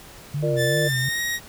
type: tone with vibrato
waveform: sine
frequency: 138.59 Hz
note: C#3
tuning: in tune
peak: -23 dBFS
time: 0.34-1.09 s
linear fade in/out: 5 ms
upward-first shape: sine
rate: 2.7 Hz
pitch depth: 150 cents each way
type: chord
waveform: sine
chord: Bb major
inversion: second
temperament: equal with one note detuned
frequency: 349.2 / 466.2 / 596.9 Hz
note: F4 / Bb4 / D5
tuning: 0 / 0 / +28 cents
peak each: -28 / -26 / -24 dBFS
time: 0.42-0.89 s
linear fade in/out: 20 ms
type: tone with pitch glide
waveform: sawtooth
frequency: 1760 to 1886.3 Hz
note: A6 to A#6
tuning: 0 to +20 cents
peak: -20 dBFS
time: 0.56-1.4 s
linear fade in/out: 50 ms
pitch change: +120 cents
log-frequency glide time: 0.82-1.2 s
effects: pink hiss -44 dBFS RMS until 1.48 s